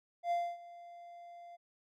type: tone with ADSR envelope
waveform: triangle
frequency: 693 Hz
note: F5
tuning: 14 cents flat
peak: -27 dBFS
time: 0.23-1.57 s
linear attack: 82 ms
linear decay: 260 ms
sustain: -20 dB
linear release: 21 ms
effects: none